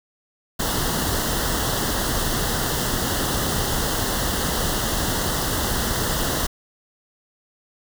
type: band-stop noise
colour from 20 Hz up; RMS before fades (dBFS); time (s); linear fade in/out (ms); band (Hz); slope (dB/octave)
pink; -23; 0.59-6.47; 10; 2000 to 2800; 96
effects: none